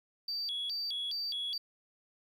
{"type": "tone with vibrato", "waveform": "triangle", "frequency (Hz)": 3948, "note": "B7", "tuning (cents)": -1, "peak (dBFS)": -31, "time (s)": [0.28, 1.58], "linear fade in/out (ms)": 5, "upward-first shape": "square", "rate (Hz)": 2.4, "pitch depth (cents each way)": 280, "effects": ["tanh soft clip ceiling -30 dBFS", "11-bit"]}